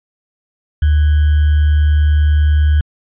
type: tone with sample-and-hold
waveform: sine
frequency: 75 Hz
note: D2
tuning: 37 cents sharp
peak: -8 dBFS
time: 0.82-2.81 s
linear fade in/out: 5 ms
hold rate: 1575 Hz
effects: resampled to 8000 Hz